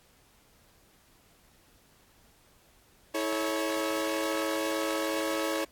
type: tone cluster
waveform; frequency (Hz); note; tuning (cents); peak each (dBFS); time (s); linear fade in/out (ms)
sawtooth; 323.8 / 432.4 / 554; E4 / A4 / C#5; -31 / -30 / -1; -28 / -32 / -28; 3.14-5.65; 10
effects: pink hiss -62 dBFS RMS until 5.71 s + AAC 64 kbps